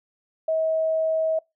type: tone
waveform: sine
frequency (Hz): 640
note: D#5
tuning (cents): +49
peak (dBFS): -20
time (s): 0.48-1.39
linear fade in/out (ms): 5
effects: noise-tail reverb RT60 0.2 s tail -23 dB re dry